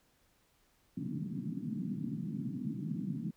pink band-pass noise, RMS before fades -38 dBFS, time 0.97-3.31 s, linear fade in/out 5 ms, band 140 to 280 Hz, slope 48 dB/octave, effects pink hiss -71 dBFS RMS until 3.36 s

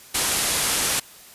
white low-pass noise, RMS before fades -23 dBFS, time 0.14-1 s, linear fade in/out 10 ms, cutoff 12000 Hz, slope 48 dB/octave, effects white hiss -46 dBFS RMS until 1.34 s + resampled to 32000 Hz

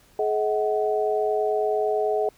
sine tone cluster, 424.7 / 637 / 746 Hz, G#4 / D#5 / F#5, +39 / +41 / +14 cents, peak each -23 / -26 / -27 dBFS, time 0.19-2.29 s, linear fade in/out 2 ms, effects pink hiss -57 dBFS RMS until 2.37 s

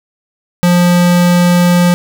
square tone, 176.1 Hz, F3, 15 cents sharp, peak -7 dBFS, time 0.63-1.94 s, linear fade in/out 0 ms, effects none

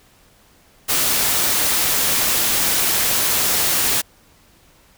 white noise, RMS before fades -18 dBFS, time 0.88-4.02 s, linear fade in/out 20 ms, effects pink hiss -53 dBFS RMS until 4.97 s

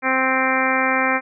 harmonic tone, 261.6 Hz, C4, in tune, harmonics 1 / 2 / 3 / 4 / 5 / 6 / 7 / 8 / 9, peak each -25 / -25 / -25 / -25 / -25 / -25 / -25 / -25 / -25 dBFS, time 0.02-1.21 s, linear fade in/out 50 ms, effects none

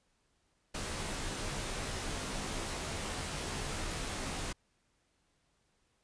pink noise with comb filter, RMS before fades -38 dBFS, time 0.74-4.53 s, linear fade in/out 10 ms, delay 17 ms, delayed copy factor -0.6, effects pink hiss -75 dBFS RMS until 6.03 s + resampled to 22050 Hz

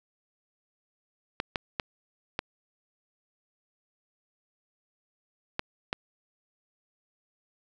clicks, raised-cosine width 0.3 ms, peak -12 dBFS, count 6, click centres 1.401 / 1.558 / 1.798 / 2.391 / 5.594 / 5.929 s, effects none

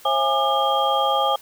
sine tone cluster, 537 / 666 / 823 / 1203 / 3225 Hz, C5 / E5 / G#5 / D6 / G7, +45 / +18 / -16 / +41 / +48 cents, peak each -24 / -27 / -21 / -23 / -26 dBFS, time 0.05-1.36 s, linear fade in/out 5 ms, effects white hiss -47 dBFS RMS until 1.41 s

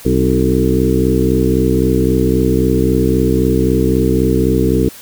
harmonic tone with a mistuned harmonic, 63.8 Hz, C2, 43 cents flat, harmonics 1 / 2 / 3 / 4 / 5 / 6 / 7, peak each -18 / -18 / -18 / -18 / -18 / -18 / -18 dBFS, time 0.05-4.89 s, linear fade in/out 5 ms, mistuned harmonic 4, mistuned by +53 cents, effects white hiss -36 dBFS RMS until 5.01 s

